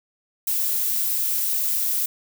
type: noise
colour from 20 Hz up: violet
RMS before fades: -23 dBFS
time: 0.47-2.06 s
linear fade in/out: 5 ms
effects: none